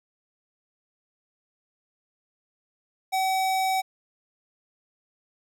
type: tone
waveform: square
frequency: 760 Hz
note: F#5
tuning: 46 cents sharp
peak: -23 dBFS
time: 3.12-3.82 s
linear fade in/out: 20 ms
effects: none